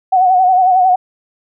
sine tone with vibrato, 741 Hz, F#5, 2 cents sharp, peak -7 dBFS, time 0.12-0.96 s, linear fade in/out 10 ms, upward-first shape sine, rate 11 Hz, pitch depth 54 cents each way, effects none

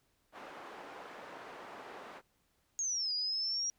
white band-pass noise, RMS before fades -49 dBFS, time 0.32-2.22 s, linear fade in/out 50 ms, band 310 to 1200 Hz, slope 12 dB/octave
sine exponential two-way sweep, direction down then up, 6645 to 4845 to 5710 Hz, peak -32 dBFS, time 2.79-3.7 s, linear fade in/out 0 ms, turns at 3.13 s
effects pink hiss -75 dBFS RMS until 3.78 s

